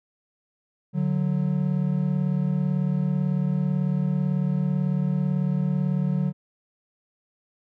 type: tone pair together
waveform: triangle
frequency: 146.5 / 184.58 Hz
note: D3 / F#3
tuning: -4 / -4 cents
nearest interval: major third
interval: 400 cents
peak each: -22 / -22 dBFS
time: 0.93-6.33 s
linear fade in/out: 50 ms
effects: none